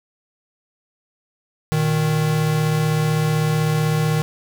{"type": "tone pair together", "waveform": "square", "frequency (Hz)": [119.7, 155.56], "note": ["A#2", "D#3"], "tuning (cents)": [46, 0], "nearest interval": "perfect fourth", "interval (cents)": 454, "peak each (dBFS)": [-25, -18], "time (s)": [1.72, 4.22], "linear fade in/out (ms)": 0, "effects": []}